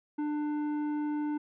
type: tone with tanh clipping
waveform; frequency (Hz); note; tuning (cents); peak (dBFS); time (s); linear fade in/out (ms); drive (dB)
sine; 297.9; D4; +25; -31; 0.18-1.38; 10; 10
effects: none